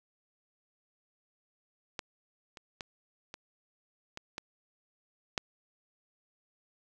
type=clicks; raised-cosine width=0.2 ms; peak=-18 / -29 / -21 / -25 / -23 / -20 / -12 dBFS; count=7; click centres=1.992 / 2.572 / 2.808 / 3.341 / 4.174 / 4.381 / 5.378 s; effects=none